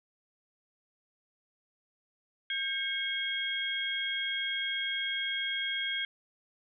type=tone cluster; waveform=sine; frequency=1597 / 2185 / 3268 Hz; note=G6 / C#7 / G#7; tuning=+32 / -26 / -29 cents; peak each=-36 / -36 / -33 dBFS; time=2.5-6.05 s; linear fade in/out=2 ms; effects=none